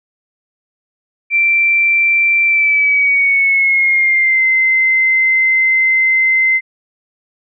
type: tone with pitch glide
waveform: sine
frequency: 2349 to 2069 Hz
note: D7 to C7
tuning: 0 to -20 cents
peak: -9 dBFS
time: 1.3-6.61 s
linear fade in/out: 50 ms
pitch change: -220 cents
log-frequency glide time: 2.45-4.44 s
effects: none